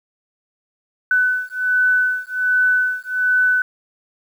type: beating tone pair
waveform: sine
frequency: 1500 / 1501.3 Hz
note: F#6 / F#6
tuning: +23 / +25 cents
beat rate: 1.3 Hz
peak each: -18 / -18 dBFS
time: 1.11-3.62 s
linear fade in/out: 2 ms
effects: 8-bit